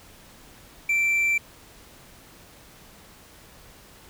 triangle tone, 2343 Hz, D7, 5 cents flat, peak -18 dBFS, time 0.89-1.38 s, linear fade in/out 5 ms, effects pink hiss -50 dBFS RMS until 4.09 s

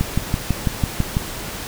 click train, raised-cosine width 5 ms, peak -5 dBFS, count 8, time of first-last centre 0.01-1.169 s, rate 6.04 Hz, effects pink hiss -30 dBFS RMS until 1.67 s

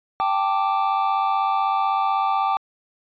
triangle chord, G suspended second, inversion none, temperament equal, 784 / 880 / 1174.7 Hz, G5 / A5 / D6, 0 / 0 / 0 cents, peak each -20 / -23 / -21 dBFS, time 0.2-2.57 s, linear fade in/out 0 ms, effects resampled to 11025 Hz

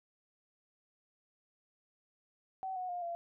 sine tone with pitch steps, 760 / 734.1 / 709.1 / 685 Hz, F#5 / F#5 / F5 / F5, +46 / -14 / +26 / -34 cents, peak -36 dBFS, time 2.63-3.15 s, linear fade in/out 0 ms, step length 130 ms, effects none

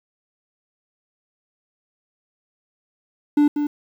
triangle tone with echo, 293.7 Hz, D4, in tune, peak -10 dBFS, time 3.37-3.48 s, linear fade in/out 5 ms, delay 190 ms, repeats 1, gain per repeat -7 dB, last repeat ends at 3.67 s, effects 8-bit

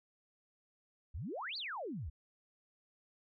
sine exponential two-way sweep, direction up then down, 60.3 to 4850 to 60.3 Hz, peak -39 dBFS, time 1.14-2.1 s, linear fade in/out 10 ms, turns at 1.57 s, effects none

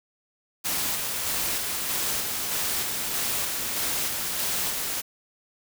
white noise with tremolo, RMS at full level -27 dBFS, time 0.64-5.02 s, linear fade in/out 20 ms, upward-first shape square, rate 1.6 Hz, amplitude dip 25%, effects none

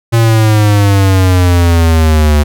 square exponential sweep, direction down, 116.54 to 73.42 Hz, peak -6 dBFS, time 0.12-2.44 s, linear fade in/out 20 ms, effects none

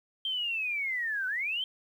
sine linear two-way sweep, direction down then up, 3177 to 1480 to 3177 Hz, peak -29 dBFS, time 0.25-1.64 s, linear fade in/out 2 ms, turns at 1.27 s, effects 10-bit

